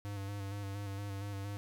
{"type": "tone with vibrato", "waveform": "square", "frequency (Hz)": 100, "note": "G2", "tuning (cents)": 35, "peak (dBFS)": -39, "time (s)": [0.05, 1.57], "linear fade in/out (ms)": 0, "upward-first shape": "square", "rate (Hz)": 4.3, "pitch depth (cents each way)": 29, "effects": []}